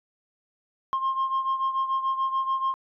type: beating tone pair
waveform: sine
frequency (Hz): 1063 / 1069.9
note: C6 / C6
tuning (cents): +27 / +38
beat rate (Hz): 6.9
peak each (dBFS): -23 / -28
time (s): 0.93-2.74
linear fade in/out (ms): 0
effects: tanh soft clip ceiling -20 dBFS